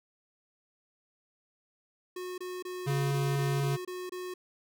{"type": "tone bursts", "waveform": "square", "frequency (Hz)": 364, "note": "F#4", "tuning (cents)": -28, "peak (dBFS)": -37, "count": 9, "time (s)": [2.16, 4.34], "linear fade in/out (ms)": 5, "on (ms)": 220, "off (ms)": 25}
{"type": "tone", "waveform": "square", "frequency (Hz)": 140.2, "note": "C#3", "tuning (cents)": 20, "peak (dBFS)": -28, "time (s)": [2.86, 3.77], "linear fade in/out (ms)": 20}
{"effects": []}